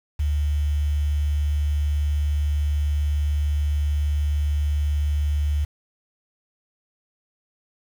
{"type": "tone with quantisation", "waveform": "sine", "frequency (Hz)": 73.42, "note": "D2", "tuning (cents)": 0, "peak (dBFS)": -19, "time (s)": [0.19, 5.65], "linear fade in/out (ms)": 10, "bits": 7, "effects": []}